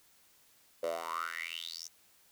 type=tone with high-pass filter sweep; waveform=10% pulse; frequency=83 Hz; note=E2; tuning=12 cents sharp; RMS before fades=-39 dBFS; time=0.83-1.88 s; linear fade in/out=5 ms; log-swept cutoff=520 to 6200 Hz; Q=8.8; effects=white hiss -65 dBFS RMS until 2.31 s

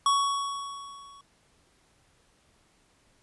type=tone with level ramp; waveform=square; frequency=1118 Hz; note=C#6; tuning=14 cents sharp; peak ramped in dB=-20 to -50 dBFS; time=0.06-1.21 s; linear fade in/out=2 ms; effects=pink hiss -65 dBFS RMS until 3.22 s + resampled to 24000 Hz

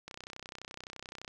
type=click train; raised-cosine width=0.2 ms; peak=-26 dBFS; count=39; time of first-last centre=0.08-1.279 s; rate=31.7 Hz; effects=none

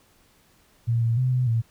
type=tone with pitch steps; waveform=sine; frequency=116.6 / 115.3 / 127.8 / 126.3 / 114.5 Hz; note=A#2 / A#2 / C3 / B2 / A#2; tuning=+1 / -19 / -40 / +39 / -31 cents; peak=-19 dBFS; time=0.87-1.62 s; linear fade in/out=20 ms; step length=150 ms; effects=pink hiss -60 dBFS RMS until 1.7 s

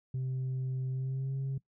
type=tone with pitch glide; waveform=sine; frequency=130 to 135.05 Hz; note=C3 to C#3; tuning=-11 to -45 cents; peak=-29 dBFS; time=0.14-1.58 s; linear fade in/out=5 ms; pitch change=+66 cents; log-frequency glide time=0.91-1.34 s; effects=noise-tail reverb RT60 0.1 s tail -21 dB re dry + tanh soft clip ceiling -30 dBFS

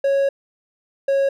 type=tone pair in turn; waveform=triangle; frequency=552 / 549.2 Hz; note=C#5 / C#5; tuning=-7 / -16 cents; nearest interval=unison; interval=9 cents; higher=first; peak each=-13 dBFS; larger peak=neither; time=0.04-0.29 / 1.08-1.29 s; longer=first; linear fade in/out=5 ms; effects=none

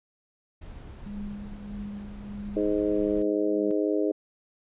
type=noise; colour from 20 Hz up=brown; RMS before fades=-42 dBFS; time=0.61-3.23 s; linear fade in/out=10 ms
type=tone with tremolo; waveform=sine; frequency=204.4 Hz; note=G#3; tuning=27 cents flat; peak=-33 dBFS; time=1.06-3.71 s; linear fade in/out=0 ms; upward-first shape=sine; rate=1.6 Hz; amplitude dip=60%
type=harmonic tone; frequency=103.83 Hz; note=G#2; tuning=in tune; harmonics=3 / 4 / 5 / 6; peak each=-26 / -27 / -31 / -33 dBFS; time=2.56-4.12 s; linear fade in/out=10 ms
effects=resampled to 8000 Hz

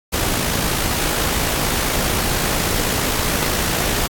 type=noise with amplitude modulation; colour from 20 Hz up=pink; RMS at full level=-18 dBFS; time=0.12-4.08 s; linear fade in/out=20 ms; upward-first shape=sine; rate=55.7 Hz; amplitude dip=35%; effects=AAC 64 kbps

